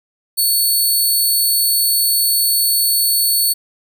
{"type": "tone", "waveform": "5% pulse", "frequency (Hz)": 4435, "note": "C#8", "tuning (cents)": 0, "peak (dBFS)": -6, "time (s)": [0.37, 3.54], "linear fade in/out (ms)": 20, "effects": []}